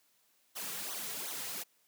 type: noise with flanger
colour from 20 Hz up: white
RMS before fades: -40 dBFS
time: 0.55-1.64 s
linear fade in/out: 20 ms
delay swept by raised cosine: 0.4 to 3.4 ms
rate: 2.7 Hz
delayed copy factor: -0.75
effects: white hiss -71 dBFS RMS until 1.87 s + high-pass 150 Hz 12 dB/octave